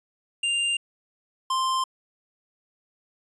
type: tone pair in turn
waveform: square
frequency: 2794 / 1046.6 Hz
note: F7 / C6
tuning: 0 / 0 cents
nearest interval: octave + perfect fourth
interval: 1700 cents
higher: first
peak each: -23 dBFS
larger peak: neither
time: 0.43-0.77 / 1.5-1.84 s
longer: neither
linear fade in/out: 5 ms
effects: resampled to 24000 Hz